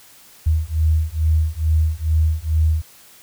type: beating tone pair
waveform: sine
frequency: 77.78 / 80.08 Hz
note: D#2 / E2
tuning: 0 / -50 cents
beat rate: 2.3 Hz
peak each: -18 dBFS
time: 0.46-2.82 s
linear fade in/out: 10 ms
effects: white hiss -47 dBFS RMS until 3.22 s